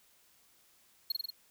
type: tone with echo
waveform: square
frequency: 4277 Hz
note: C8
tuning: 37 cents sharp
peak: -29 dBFS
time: 1.1-1.12 s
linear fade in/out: 5 ms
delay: 46 ms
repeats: 4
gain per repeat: -2 dB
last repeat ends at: 1.304 s
effects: white hiss -66 dBFS RMS until 1.5 s